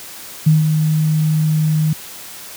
sine tone with ADSR envelope, 155.56 Hz, D#3, in tune, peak -6 dBFS, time 0.46-1.93 s, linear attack 10 ms, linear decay 160 ms, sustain -6 dB, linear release 4 ms, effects white hiss -34 dBFS RMS until 2.56 s + high-pass 80 Hz 12 dB/octave

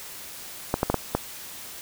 clicks, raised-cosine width 1 ms, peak -7 dBFS, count 5, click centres 0.741 / 0.831 / 0.9 / 0.943 / 1.15 s, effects white hiss -40 dBFS RMS until 1.81 s

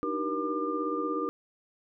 sine tone cluster, 300.5 / 317.1 / 382.8 / 475.2 / 1199 Hz, D4 / D#4 / G4 / A#4 / D6, +40 / +33 / -41 / +33 / +36 cents, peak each -34 / -37 / -36 / -34 / -33 dBFS, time 0.03-1.29 s, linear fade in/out 0 ms, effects none

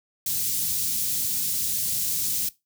white band-stop noise, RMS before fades -26 dBFS, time 0.26-2.49 s, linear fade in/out 5 ms, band 170 to 5100 Hz, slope 12 dB/octave, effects noise-tail reverb RT60 0.2 s tail -19 dB re dry + high-pass 80 Hz 12 dB/octave

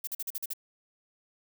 violet noise bursts, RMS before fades -34 dBFS, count 7, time 0.04-0.535 s, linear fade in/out 5 ms, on 33 ms, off 44 ms, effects none

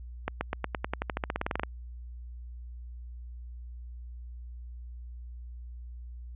accelerating click train, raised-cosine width 0.5 ms, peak -14 dBFS, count 19, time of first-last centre 0.28-1.634 s, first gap 130 ms, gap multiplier 0.93, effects added 60 Hz sine -40 dBFS peak until 6.35 s + resampled to 8000 Hz

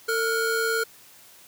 square tone pair together, 450 / 1428.7 Hz, A4 / F6, +39 / +39 cents, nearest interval octave + minor sixth, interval 2000 cents, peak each -26 dBFS, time 0.08-0.84 s, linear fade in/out 10 ms, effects white hiss -51 dBFS RMS until 1.47 s + high-pass 60 Hz 12 dB/octave

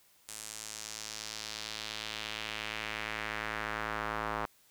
square tone with band-pass filter sweep, 54.3 Hz, A1, 22 cents flat, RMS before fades -39 dBFS, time 0.28-4.46 s, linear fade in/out 5 ms, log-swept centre 8700 to 1100 Hz, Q 1.6, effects white hiss -65 dBFS RMS until 4.7 s

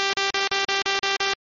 5% pulse tone bursts, 393.1 Hz, G4, 5 cents sharp, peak -9 dBFS, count 8, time 0-1.334 s, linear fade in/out 0 ms, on 130 ms, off 42 ms, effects MP3 32 kbps

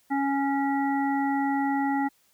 harmonic tone, 277.2 Hz, C#4, in tune, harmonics 1 / 3 / 5 / 7, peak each -25 / -27 / -39 / -35 dBFS, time 0.1-2.09 s, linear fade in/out 20 ms, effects white hiss -65 dBFS RMS until 2.33 s

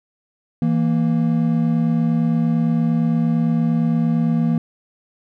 triangle tone pair together, 164.35 / 233.1 Hz, E3 / A#3, -5 / 0 cents, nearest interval tritone, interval 605 cents, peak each -16 dBFS, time 0.62-4.58 s, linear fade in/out 2 ms, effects none

